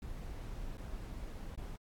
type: noise with dropouts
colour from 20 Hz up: brown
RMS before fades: -43 dBFS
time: 0.02-1.76 s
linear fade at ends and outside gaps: 2 ms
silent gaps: 0.772-0.779 / 1.554-1.576 s
effects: AAC 64 kbps